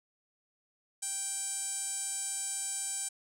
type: tone with band-pass filter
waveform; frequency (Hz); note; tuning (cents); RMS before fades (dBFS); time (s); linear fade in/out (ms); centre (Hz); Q
sawtooth; 784; G5; 0; -36; 1.02-3.09; 10; 8200; 8.4
effects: none